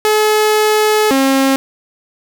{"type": "tone pair in turn", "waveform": "sawtooth", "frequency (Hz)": [427.6, 269.4], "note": ["A4", "C#4"], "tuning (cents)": [-49, -49], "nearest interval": "minor sixth", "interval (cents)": 800, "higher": "first", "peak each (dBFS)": -6, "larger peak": "neither", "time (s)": [[0.05, 1.11], [1.11, 1.56]], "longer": "first", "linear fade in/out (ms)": 0, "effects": []}